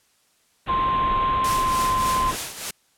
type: low-pass noise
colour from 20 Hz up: pink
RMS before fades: -30 dBFS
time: 0.66-2.37 s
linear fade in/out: 20 ms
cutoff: 3800 Hz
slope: 96 dB/octave
type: tone with pitch glide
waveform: sine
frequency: 1050 to 1037.3 Hz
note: C6 to C6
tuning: +6 to -15 cents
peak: -19 dBFS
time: 0.68-2.32 s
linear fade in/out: 20 ms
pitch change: -21 cents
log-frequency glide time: 1.32-1.82 s
type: noise with tremolo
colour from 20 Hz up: white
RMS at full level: -27 dBFS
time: 1.44-2.71 s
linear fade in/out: 5 ms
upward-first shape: triangle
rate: 3.4 Hz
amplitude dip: 70%
effects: white hiss -63 dBFS RMS until 2.97 s + low-pass 11000 Hz 12 dB/octave